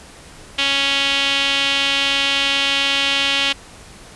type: tone with band-pass filter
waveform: sawtooth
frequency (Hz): 277.2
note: C#4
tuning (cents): 0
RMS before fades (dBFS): -18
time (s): 0.58-3.53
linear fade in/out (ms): 10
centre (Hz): 3100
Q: 3.3
effects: pink hiss -41 dBFS RMS until 4.15 s + resampled to 24000 Hz